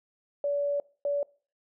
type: tone bursts at uneven times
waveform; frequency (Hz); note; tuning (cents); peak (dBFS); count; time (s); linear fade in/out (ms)
sine; 573; D5; -43; -25; 2; 0.44-0.8 / 1.05-1.23; 2
effects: noise-tail reverb RT60 0.4 s tail -23 dB re dry